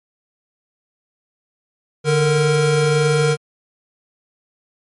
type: tone pair together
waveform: square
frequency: 147.79 / 464.9 Hz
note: D3 / A#4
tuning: +11 / -5 cents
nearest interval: octave + minor sixth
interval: 1984 cents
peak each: -17 dBFS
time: 2.04-3.37 s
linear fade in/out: 50 ms
effects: MP3 48 kbps